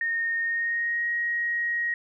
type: tone with pitch glide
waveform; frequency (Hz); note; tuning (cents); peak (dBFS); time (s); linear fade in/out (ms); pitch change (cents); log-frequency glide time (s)
sine; 1842 to 1886.1; A#6 to A#6; -21 to +20; -24; 0.01-1.94; 2; +41; 0.42-1.08
effects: none

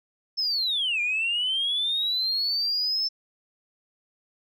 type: linear two-way sweep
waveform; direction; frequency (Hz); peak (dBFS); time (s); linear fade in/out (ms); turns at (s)
sine; down then up; 5310 to 2378 to 5310; -22; 0.37-3.09; 20; 1.01
effects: tanh soft clip ceiling -19 dBFS

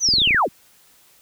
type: linear sweep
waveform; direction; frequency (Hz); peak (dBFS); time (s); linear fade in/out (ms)
sine; down; 6272 to 98.4; -14; 0-0.49; 50
type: clicks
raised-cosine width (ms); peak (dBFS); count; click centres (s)
3; -17; 7; 0.088 / 0.138 / 0.184 / 0.218 / 0.275 / 0.308 / 0.346
effects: white hiss -54 dBFS RMS until 1.21 s

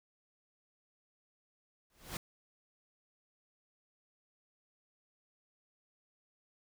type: noise with exponential growth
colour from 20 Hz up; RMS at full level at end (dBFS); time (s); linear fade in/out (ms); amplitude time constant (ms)
pink; -37; 1.9-2.17; 1; 57
effects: none

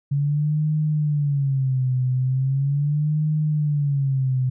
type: tone with vibrato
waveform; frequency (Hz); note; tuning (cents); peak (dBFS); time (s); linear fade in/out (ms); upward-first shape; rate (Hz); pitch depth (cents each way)
sine; 140; C#3; +18; -18; 0.11-4.5; 10; sine; 0.39; 160
effects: none

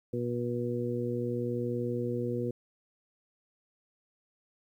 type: harmonic tone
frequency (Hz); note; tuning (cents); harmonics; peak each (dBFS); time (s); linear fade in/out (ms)
120.8; B2; -38; 1 / 2 / 3 / 4; -35 / -35 / -35 / -35; 0.13-2.51; 5
effects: 11-bit

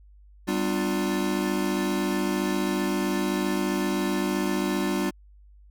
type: tone cluster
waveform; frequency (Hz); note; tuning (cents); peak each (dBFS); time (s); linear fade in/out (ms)
square; 195.4 / 250.8 / 298.5 / 352.9; G3 / B3 / D4 / F4; -5 / +27 / +28 / +18; -29 / -33 / -30 / -30; 0.47-5.11; 20
effects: added 50 Hz sine -49 dBFS peak until 5.7 s

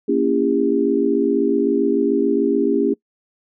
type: chord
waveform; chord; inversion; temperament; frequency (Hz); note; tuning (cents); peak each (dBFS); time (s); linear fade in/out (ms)
sine; A# diminished seventh; none; just; 233.1 / 279.7 / 335.6 / 402.8; A#3 / C#4 / E4 / G4; 0 / +16 / +31 / +47; -22 / -19 / -22 / -19; 0.08-2.94; 10
effects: noise-tail reverb RT60 0.1 s tail -24 dB re dry

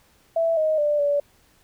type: tone with pitch steps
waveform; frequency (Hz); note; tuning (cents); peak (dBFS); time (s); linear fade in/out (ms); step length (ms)
sine; 661 / 625 / 591 / 576; E5 / D#5 / D5 / D5; +5 / +8 / +11 / -34; -18; 0.36-1.2; 5; 210
effects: pink hiss -59 dBFS RMS until 1.63 s

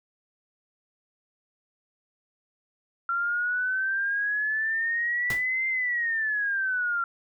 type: exponential two-way sweep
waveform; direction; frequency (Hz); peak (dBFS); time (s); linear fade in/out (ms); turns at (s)
sine; up then down; 1369 to 2093 to 1369; -24; 3.09-7.04; 2; 5.68
type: noise with exponential decay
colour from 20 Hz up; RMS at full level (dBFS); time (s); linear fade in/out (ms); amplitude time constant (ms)
pink; -30; 5.3-5.47; 2; 36
effects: none

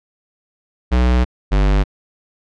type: tone pair in turn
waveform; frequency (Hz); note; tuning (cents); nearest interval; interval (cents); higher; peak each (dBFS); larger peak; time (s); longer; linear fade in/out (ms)
square; 61.74 / 49.22; B1 / G1; 0 / +8; major third; 392; first; -12; neither; 0.91-1.25 / 1.51-1.84; first; 20
effects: low-pass 4000 Hz 12 dB/octave

